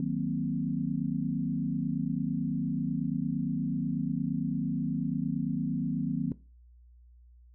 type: chord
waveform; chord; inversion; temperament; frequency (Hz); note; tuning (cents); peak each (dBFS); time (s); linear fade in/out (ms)
sine; C half-diminished seventh; first; equal; 155.56 / 185 / 233.1 / 261.6; Eb3 / Gb3 / Bb3 / C4; 0 / 0 / 0 / 0; -33; 0-6.32; 2
effects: noise-tail reverb RT60 0.3 s tail -18 dB re dry + added 60 Hz sine -53 dBFS peak until 7.54 s